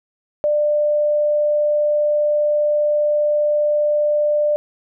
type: tone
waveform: sine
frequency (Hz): 595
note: D5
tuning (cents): +22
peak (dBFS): -14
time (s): 0.44-4.56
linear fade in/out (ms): 0
effects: none